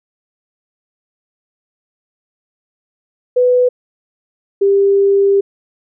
sine tone pair in turn, 497.1 / 396.7 Hz, B4 / G4, +11 / +21 cents, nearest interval major third, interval 390 cents, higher first, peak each -8 dBFS, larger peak neither, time 3.36-3.69 / 4.61-5.41 s, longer second, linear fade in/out 10 ms, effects none

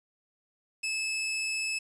sawtooth tone, 2605 Hz, E7, 21 cents flat, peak -26 dBFS, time 0.83-1.79 s, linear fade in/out 10 ms, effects resampled to 24000 Hz + 9-bit

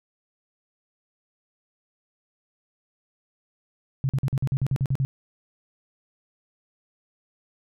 sine tone bursts, 134.3 Hz, C3, 46 cents sharp, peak -20 dBFS, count 11, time 4.04-5.05 s, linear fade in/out 0 ms, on 50 ms, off 46 ms, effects none

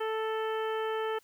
harmonic tone, 440 Hz, A4, in tune, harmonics 1 / 2 / 3 / 4 / 5 / 6 / 7, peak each -31 / -37 / -39 / -42 / -50 / -50 / -46 dBFS, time 0-1.19 s, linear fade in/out 10 ms, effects white hiss -65 dBFS RMS until 1.23 s

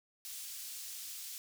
pink high-pass noise, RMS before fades -45 dBFS, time 0.25-1.38 s, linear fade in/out 0 ms, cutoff 4900 Hz, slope 12 dB/octave, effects none

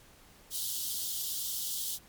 white high-pass noise, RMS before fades -35 dBFS, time 0.5-1.99 s, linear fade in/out 50 ms, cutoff 3000 Hz, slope 96 dB/octave, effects pink hiss -58 dBFS RMS until 2.08 s + MP3 96 kbps

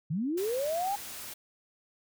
sine linear sweep, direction up, 138.59 to 830.6 Hz, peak -28 dBFS, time 0.1-0.96 s, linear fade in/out 10 ms
white noise, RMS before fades -42 dBFS, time 0.37-1.34 s, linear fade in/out 10 ms
effects none

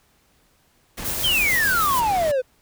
pink noise, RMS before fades -32 dBFS, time 0.97-2.32 s, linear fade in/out 10 ms
blue noise with tremolo, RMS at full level -26 dBFS, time 1.04-2.01 s, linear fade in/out 20 ms, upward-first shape sine, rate 6.7 Hz, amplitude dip 25%
triangle exponential sweep, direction down, 3275 to 492.2 Hz, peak -16 dBFS, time 1.23-2.42 s, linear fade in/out 20 ms
effects pink hiss -61 dBFS RMS until 2.61 s

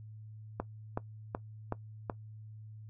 click train, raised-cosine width 1 ms, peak -19 dBFS, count 5, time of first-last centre 0.6-2.098 s, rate 2.67 Hz, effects noise-tail reverb RT60 0.1 s tail -18 dB re dry + added 108 Hz sine -46 dBFS peak until 2.89 s

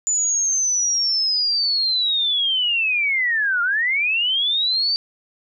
sine linear two-way sweep, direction down then up, 7040 to 1381 to 4656 Hz, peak -17 dBFS, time 0.07-4.96 s, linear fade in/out 0 ms, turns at 3.62 s, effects none

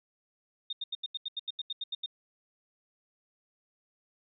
sine tone bursts, 3671 Hz, A#7, 27 cents flat, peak -32 dBFS, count 13, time 0.7-2.061 s, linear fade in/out 5 ms, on 29 ms, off 82 ms, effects none

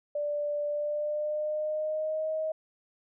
sine tone with pitch glide, 587.3 to 629.5 Hz, D5 to D#5, 0 to +20 cents, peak -28 dBFS, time 0.15-2.52 s, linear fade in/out 5 ms, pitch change +120 cents, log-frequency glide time 0.67-2.31 s, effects none

